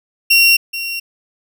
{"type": "tone with echo", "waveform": "30% pulse", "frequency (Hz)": 2743, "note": "F7", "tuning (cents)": -32, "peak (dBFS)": -5, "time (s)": [0.3, 0.57], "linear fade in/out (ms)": 10, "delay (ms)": 430, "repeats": 1, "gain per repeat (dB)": -13, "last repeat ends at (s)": 1, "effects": []}